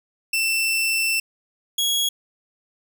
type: tone pair in turn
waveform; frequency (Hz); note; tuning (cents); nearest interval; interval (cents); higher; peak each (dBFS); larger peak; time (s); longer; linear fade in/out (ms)
sawtooth; 2676 / 3324; E7 / G#7; +25 / +1; major third; 376; second; -16; neither; 0.33-1.2 / 1.78-2.09; first; 5
effects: none